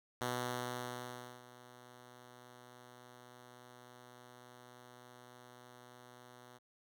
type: tone with ADSR envelope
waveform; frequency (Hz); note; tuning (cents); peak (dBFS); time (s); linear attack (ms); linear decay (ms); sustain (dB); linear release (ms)
5% pulse; 123.47; B2; 0; -24; 0.21-6.59; 3; 1200; -20; 24
effects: none